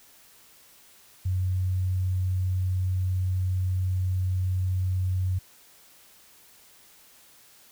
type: tone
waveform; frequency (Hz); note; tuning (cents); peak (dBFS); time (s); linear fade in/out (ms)
sine; 92.5; F#2; 0; -23; 1.25-5.39; 10
effects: white hiss -55 dBFS RMS until 7.71 s